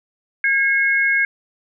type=tone pair together; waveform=sine; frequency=1628 / 2173 Hz; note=G#6 / C#7; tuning=-35 / -35 cents; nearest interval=perfect fourth; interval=500 cents; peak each=-17 dBFS; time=0.44-1.25 s; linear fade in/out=2 ms; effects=none